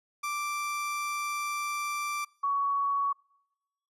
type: tone pair in turn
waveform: 30% pulse / sine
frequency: 1174.7 / 1121.3 Hz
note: D6 / C#6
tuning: 0 / +20 cents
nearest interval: minor second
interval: 80 cents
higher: first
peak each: -28 / -25 dBFS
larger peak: second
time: 0.23-2.25 / 2.43-3.13 s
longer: first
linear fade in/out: 10 ms
effects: noise-tail reverb RT60 0.9 s tail -26 dB re dry + resampled to 32000 Hz